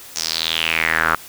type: tone with band-pass filter sweep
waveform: square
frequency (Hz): 40.57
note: E1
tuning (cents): -27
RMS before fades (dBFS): -20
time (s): 0.16-1.15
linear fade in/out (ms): 0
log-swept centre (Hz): 6000 to 1300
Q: 4.8
effects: white hiss -39 dBFS RMS until 1.28 s